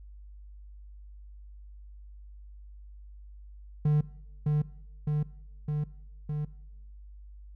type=tone with echo; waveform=triangle; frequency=149.8 Hz; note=D3; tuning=35 cents sharp; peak=-19 dBFS; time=3.85-4.01 s; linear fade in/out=5 ms; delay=610 ms; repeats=4; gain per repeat=-2 dB; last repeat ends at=6.45 s; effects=noise-tail reverb RT60 0.8 s tail -19 dB re dry + added 50 Hz sine -45 dBFS peak until 7.55 s